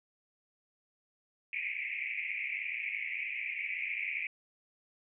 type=band-pass noise; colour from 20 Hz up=pink; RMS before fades=-37 dBFS; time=1.53-4.27 s; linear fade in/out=2 ms; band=2100 to 2500 Hz; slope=96 dB/octave; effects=none